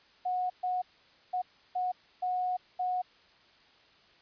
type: tone bursts at uneven times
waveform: sine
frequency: 730 Hz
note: F#5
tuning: 24 cents flat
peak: -28 dBFS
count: 6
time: 0.25-0.5 / 0.63-0.82 / 1.33-1.42 / 1.75-1.92 / 2.22-2.57 / 2.79-3.02 s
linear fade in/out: 10 ms
effects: white hiss -61 dBFS RMS until 4.21 s + resampled to 11025 Hz